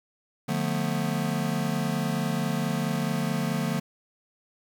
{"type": "chord", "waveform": "square", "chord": "B half-diminished seventh", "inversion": "first", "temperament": "just", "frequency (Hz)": [148.16, 177.8, 222.2, 246.9], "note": ["D3", "F3", "A3", "B3"], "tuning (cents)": [16, 31, 17, 0], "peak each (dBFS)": [-31, -31, -31, -35], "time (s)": [0.48, 3.8], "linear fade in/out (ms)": 10, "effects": ["9-bit"]}